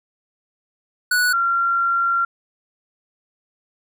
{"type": "tone pair in turn", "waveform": ["square", "sine"], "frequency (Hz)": [1474, 1375.7], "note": ["F#6", "F6"], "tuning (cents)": [-7, -26], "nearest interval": "minor second", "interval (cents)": 119, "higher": "first", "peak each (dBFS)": -16, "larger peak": "neither", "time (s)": [[1.11, 1.33], [1.33, 2.25]], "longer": "second", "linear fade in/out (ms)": 5, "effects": []}